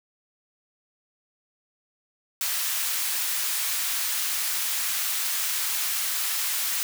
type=high-pass noise; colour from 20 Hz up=white; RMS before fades=-27 dBFS; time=2.41-6.83 s; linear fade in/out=0 ms; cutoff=1200 Hz; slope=12 dB/octave; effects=none